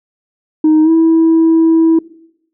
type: tone with pitch glide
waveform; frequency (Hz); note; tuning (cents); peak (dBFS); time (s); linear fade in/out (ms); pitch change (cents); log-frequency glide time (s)
sine; 311.1 to 326; D#4 to E4; 0 to -19; -4; 0.64-1.99; 5; +81; 0.83-0.9
effects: noise-tail reverb RT60 0.8 s tail -21 dB re dry + tanh soft clip ceiling -4 dBFS